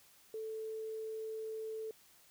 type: tone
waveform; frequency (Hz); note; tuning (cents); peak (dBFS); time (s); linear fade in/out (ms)
sine; 440; A4; 0; -39; 0.34-1.91; 2
effects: white hiss -64 dBFS RMS until 2.3 s